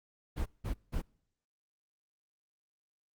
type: noise bursts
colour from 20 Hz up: brown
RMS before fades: -33 dBFS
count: 3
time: 0.36-1.02 s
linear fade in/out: 20 ms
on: 100 ms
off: 180 ms
effects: noise-tail reverb RT60 0.7 s tail -26 dB re dry + Opus 24 kbps